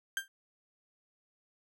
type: tone with exponential decay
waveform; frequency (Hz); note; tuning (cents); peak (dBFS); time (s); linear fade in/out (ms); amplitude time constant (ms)
35% pulse; 1583; G6; +17; -26; 0.17-0.28; 1; 23
effects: none